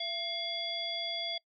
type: harmonic tone with a mistuned harmonic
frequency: 677 Hz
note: E5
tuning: 46 cents sharp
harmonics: 1 / 3 / 5 / 7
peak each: -41 / -42 / -35 / -41 dBFS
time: 0-1.38 s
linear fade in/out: 5 ms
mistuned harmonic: 3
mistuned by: +78 cents
effects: noise-tail reverb RT60 0.1 s tail -23 dB re dry